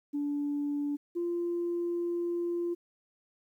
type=tone pair in turn; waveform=sine; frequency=289.2 / 345.6 Hz; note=D4 / F4; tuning=-27 / -18 cents; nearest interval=minor third; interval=309 cents; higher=second; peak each=-28 dBFS; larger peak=neither; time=0.13-0.97 / 1.15-2.75 s; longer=second; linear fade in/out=20 ms; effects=tanh soft clip ceiling -25 dBFS + 11-bit